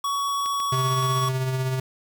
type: tone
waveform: square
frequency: 1123 Hz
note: C#6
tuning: 22 cents sharp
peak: -24 dBFS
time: 0.04-1.29 s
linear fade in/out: 5 ms
type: click train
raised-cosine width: 0.2 ms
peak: -20 dBFS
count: 5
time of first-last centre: 0.46-1.027 s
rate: 7.05 Hz
type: tone with tremolo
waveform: square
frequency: 130.5 Hz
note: C3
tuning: 4 cents flat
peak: -22 dBFS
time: 0.72-1.8 s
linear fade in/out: 5 ms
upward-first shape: triangle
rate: 16 Hz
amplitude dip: 40%
effects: 8-bit